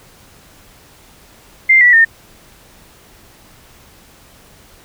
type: tone with pitch steps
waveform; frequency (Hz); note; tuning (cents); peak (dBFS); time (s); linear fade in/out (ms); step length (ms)
sine; 2093 / 1952.8 / 1822.1; C7 / B6 / A#6; 0 / -20 / -40; -5; 1.69-2.05; 10; 120
effects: pink hiss -45 dBFS RMS until 4.84 s